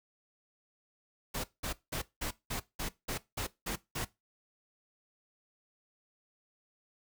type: noise bursts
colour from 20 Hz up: pink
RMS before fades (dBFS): -36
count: 10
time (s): 1.34-4.05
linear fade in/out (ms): 10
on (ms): 100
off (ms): 190
effects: noise-tail reverb RT60 0.2 s tail -18 dB re dry